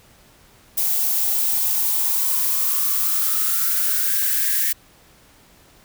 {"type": "noise with high-pass filter sweep", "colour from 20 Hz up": "violet", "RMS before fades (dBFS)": -20, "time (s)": [0.77, 4.73], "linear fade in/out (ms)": 10, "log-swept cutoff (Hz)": [670, 1800], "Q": 9.2, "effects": ["pink hiss -52 dBFS RMS until 5.84 s"]}